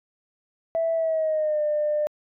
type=tone with pitch glide; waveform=sine; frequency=658 to 599.9 Hz; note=E5 to D5; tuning=-3 to +37 cents; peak=-20 dBFS; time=0.75-2.07 s; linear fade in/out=0 ms; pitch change=-160 cents; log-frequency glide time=0.94-1.62 s; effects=tanh soft clip ceiling -16 dBFS